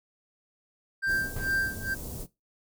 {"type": "tone with tremolo", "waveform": "triangle", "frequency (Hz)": 1576, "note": "G6", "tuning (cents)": 9, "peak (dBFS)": -22, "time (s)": [1.02, 1.95], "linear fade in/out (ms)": 20, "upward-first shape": "sine", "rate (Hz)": 2.3, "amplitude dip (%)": 95}
{"type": "band-stop noise", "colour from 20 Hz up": "pink", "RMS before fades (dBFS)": -38, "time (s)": [1.06, 2.27], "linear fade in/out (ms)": 50, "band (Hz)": [490, 8400], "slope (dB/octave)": 12}
{"type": "noise with exponential decay", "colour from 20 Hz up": "brown", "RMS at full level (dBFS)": -32, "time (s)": [1.36, 1.82], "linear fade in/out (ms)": 2, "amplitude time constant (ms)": 100}
{"effects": ["noise-tail reverb RT60 0.2 s tail -17 dB re dry"]}